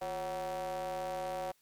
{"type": "ring-modulated tone", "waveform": "square", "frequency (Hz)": 98, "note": "G2", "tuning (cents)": 0, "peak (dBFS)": -33, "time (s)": [0.01, 1.52], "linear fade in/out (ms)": 10, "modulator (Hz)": 648, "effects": ["white hiss -71 dBFS RMS until 1.61 s", "MP3 96 kbps"]}